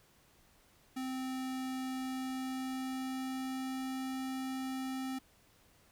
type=tone with pitch glide; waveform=square; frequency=260 to 262.4 Hz; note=C4 to C4; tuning=-11 to +5 cents; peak=-37 dBFS; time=0.96-5.19 s; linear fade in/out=10 ms; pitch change=+16 cents; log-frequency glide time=1.8-4.21 s; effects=pink hiss -66 dBFS RMS until 5.91 s